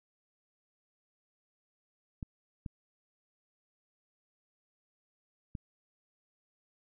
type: clicks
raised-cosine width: 5 ms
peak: -26 dBFS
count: 3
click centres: 2.228 / 2.662 / 5.552 s
effects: none